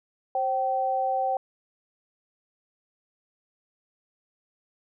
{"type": "tone pair together", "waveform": "sine", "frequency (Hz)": [531.1, 771], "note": ["C5", "G5"], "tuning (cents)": [26, -29], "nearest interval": "tritone", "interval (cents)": 645, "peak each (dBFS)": [-29, -24], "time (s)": [0.35, 1.37], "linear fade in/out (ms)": 2, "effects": []}